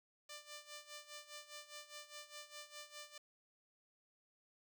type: tone with tremolo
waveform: 5% pulse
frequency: 593 Hz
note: D5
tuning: 17 cents sharp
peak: -37 dBFS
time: 0.29-3.18 s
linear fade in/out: 5 ms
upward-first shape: sine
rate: 4.9 Hz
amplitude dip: 80%
effects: none